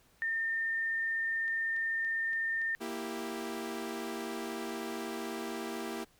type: tone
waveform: sine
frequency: 1812 Hz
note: A#6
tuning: 50 cents flat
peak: -30 dBFS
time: 0.22-2.75 s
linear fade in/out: 0 ms
type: click train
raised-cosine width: 0.2 ms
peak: -37 dBFS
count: 10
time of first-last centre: 1.48-4.037 s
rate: 3.52 Hz
type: chord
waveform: sawtooth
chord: E diminished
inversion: second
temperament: equal with one note detuned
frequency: 233.1 / 329.6 / 393.6 Hz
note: Bb3 / E4 / G4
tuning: 0 / 0 / +7 cents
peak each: -37 dBFS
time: 2.8-6.05 s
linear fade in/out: 20 ms
effects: pink hiss -66 dBFS RMS until 6.19 s